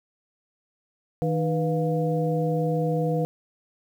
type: tone cluster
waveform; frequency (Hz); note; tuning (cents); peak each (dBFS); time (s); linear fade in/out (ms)
sine; 158.8 / 304.5 / 491.2 / 702; D#3 / D#4 / B4 / F5; +36 / -37 / -9 / +9; -24 / -32 / -26 / -32; 1.22-3.25; 0
effects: 9-bit